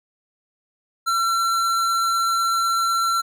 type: tone with hard clipping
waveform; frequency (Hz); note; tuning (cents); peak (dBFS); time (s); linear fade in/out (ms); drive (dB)
sine; 1354; E6; +46; -20; 1.06-3.22; 20; 16
effects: none